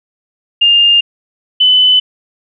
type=tone pair in turn; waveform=sine; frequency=2812 / 3013 Hz; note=F7 / F#7; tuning=+11 / +31 cents; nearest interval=minor second; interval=120 cents; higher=second; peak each=-5 dBFS; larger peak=neither; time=0.61-1.01 / 1.6-2 s; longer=neither; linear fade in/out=10 ms; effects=none